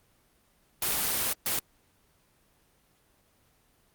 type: noise bursts at uneven times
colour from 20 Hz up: white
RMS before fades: -28 dBFS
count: 2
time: 0.82-1.33 / 1.46-1.59 s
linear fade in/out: 2 ms
effects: pink hiss -66 dBFS RMS until 3.94 s + Opus 24 kbps